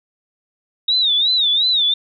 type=tone with vibrato; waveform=sine; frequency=3729 Hz; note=A#7; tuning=in tune; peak=-13 dBFS; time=0.88-1.94 s; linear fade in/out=5 ms; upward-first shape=sine; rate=2.8 Hz; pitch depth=140 cents each way; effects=none